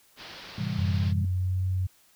white low-pass noise, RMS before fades -44 dBFS, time 0.16-1.14 s, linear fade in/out 50 ms, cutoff 5000 Hz, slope 48 dB/octave
sine chord, A minor seventh, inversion none, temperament just, 110 / 132 / 165 / 198 Hz, A2 / C3 / E3 / G3, 0 / +16 / +2 / +18 cents, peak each -33 dBFS, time 0.58-1.25 s, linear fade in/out 5 ms
sine tone with vibrato, 92.5 Hz, F#2, in tune, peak -24 dBFS, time 0.78-1.87 s, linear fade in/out 10 ms, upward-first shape triangle, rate 1.4 Hz, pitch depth 13 cents each way
effects white hiss -61 dBFS RMS until 2.15 s

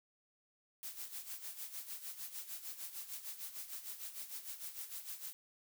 blue noise with tremolo, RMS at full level -44 dBFS, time 0.83-5.33 s, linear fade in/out 0 ms, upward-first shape sine, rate 6.6 Hz, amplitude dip 70%, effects none

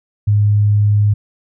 sine tone, 103.83 Hz, G#2, in tune, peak -9 dBFS, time 0.27-1.14 s, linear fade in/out 10 ms, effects none

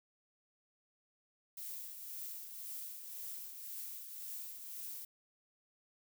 violet noise with tremolo, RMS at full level -44 dBFS, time 1.57-5.05 s, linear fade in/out 5 ms, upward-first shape triangle, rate 1.9 Hz, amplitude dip 50%, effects none

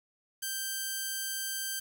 5% pulse tone, 1568 Hz, G6, in tune, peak -22 dBFS, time 0.42-1.8 s, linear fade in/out 10 ms, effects 9-bit

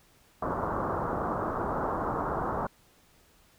white low-pass noise, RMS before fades -31 dBFS, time 0.42-2.67 s, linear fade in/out 5 ms, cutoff 1300 Hz, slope 48 dB/octave, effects pink hiss -62 dBFS RMS until 3.58 s

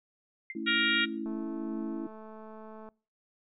sine tone with exponential decay, 2093 Hz, C7, in tune, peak -33 dBFS, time 0.5-0.58 s, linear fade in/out 2 ms, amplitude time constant 17 ms
sine chord, A major, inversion none, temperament equal, 220 / 277.2 / 329.6 Hz, A3 / C#4 / E4, 0 / 0 / 0 cents, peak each -38 / -39 / -36 dBFS, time 0.55-2.07 s, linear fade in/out 5 ms
harmonic tone, 469.4 Hz, A#4, 12 cents sharp, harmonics 3 / 4 / 5 / 6 / 7 / 8, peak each -30 / -31 / -32 / -33 / -33 / -34 dBFS, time 0.66-1.06 s, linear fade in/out 20 ms
click train, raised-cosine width 1 ms, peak -35 dBFS, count 356, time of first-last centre 1.26-2.888 s, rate 218 Hz
effects noise-tail reverb RT60 0.4 s tail -25 dB re dry

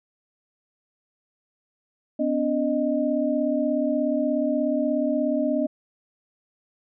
sine tone cluster, 251.4 / 288.1 / 616 Hz, B3 / D4 / D#5, +31 / -33 / -17 cents, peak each -25 dBFS, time 2.19-5.67 s, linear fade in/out 10 ms, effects none

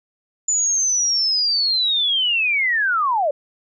sine linear sweep, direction down, 7040 to 547 Hz, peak -16 dBFS, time 0.48-3.31 s, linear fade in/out 5 ms, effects none

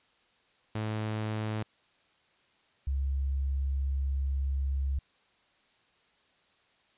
sawtooth / sine tone pair in turn, 108.3 / 68.22 Hz, A2 / C#2, -27 / -27 cents, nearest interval minor sixth, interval 800 cents, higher first, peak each -27 / -27 dBFS, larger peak neither, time 0.75-1.63 / 2.87-4.99 s, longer second, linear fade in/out 5 ms, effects white hiss -67 dBFS RMS until 6.97 s + resampled to 8000 Hz

